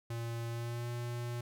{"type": "tone with pitch glide", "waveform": "square", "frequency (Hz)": [116.54, 119.95], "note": ["A#2", "A#2"], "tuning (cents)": [0, 50], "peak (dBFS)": -37, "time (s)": [0.1, 1.41], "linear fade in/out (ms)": 5, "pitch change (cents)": 50, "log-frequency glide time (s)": [0.49, 0.9], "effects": []}